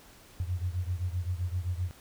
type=beating tone pair; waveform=sine; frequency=87.31 / 95.01 Hz; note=F2 / F#2; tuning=0 / +46 cents; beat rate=7.7 Hz; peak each=-31 / -34 dBFS; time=0.4-1.91 s; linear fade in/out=0 ms; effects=pink hiss -55 dBFS RMS until 2 s

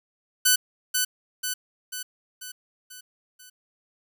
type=tone with echo; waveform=5% pulse; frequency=1500 Hz; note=F#6; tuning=23 cents sharp; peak=-5 dBFS; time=0.45-0.56 s; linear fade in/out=10 ms; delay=490 ms; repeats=6; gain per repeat=-5 dB; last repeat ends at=3.5 s; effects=none

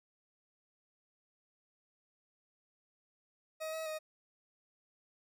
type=tone with pitch steps; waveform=40% pulse; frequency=632 / 640 / 624 Hz; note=D#5 / D#5 / D#5; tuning=+27 / +49 / +5 cents; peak=-37 dBFS; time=3.6-3.99 s; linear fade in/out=20 ms; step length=130 ms; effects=none

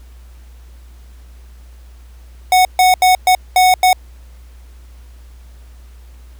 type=tone bursts at uneven times; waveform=square; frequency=738 Hz; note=F#5; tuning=5 cents flat; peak=-8 dBFS; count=6; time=2.52-2.65 / 2.79-2.94 / 3.02-3.15 / 3.27-3.35 / 3.56-3.74 / 3.83-3.93 s; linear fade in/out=2 ms; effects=added 60 Hz sine -36 dBFS peak until 6.39 s + pink hiss -52 dBFS RMS until 6.39 s

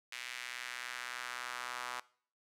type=tone with high-pass filter sweep; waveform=sawtooth; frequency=123.47 Hz; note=B2; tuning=in tune; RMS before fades=-43 dBFS; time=0.12-2 s; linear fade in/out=5 ms; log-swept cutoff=2200 to 1100 Hz; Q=1.8; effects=noise-tail reverb RT60 0.5 s tail -21 dB re dry + low-pass 11000 Hz 12 dB/octave

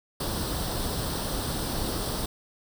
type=noise with comb filter; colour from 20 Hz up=pink; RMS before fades=-30 dBFS; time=0.2-2.26 s; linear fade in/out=5 ms; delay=0.22 ms; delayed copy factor=+0.65; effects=none

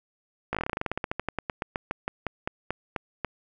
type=slowing click train; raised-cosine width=0.5 ms; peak=-13 dBFS; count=29; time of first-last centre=0.53-3.247 s; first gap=17 ms; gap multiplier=1.11; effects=none

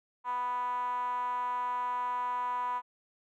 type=tone with band-pass filter; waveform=5% pulse; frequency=246.9 Hz; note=B3; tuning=in tune; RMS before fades=-33 dBFS; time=0.24-2.82 s; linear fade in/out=50 ms; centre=1000 Hz; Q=9.9; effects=none

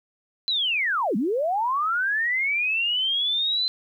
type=linear two-way sweep; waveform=sine; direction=down then up; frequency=4086 to 185 to 4086 Hz; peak=-21 dBFS; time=0.48-3.68 s; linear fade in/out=0 ms; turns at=1.16 s; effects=10-bit

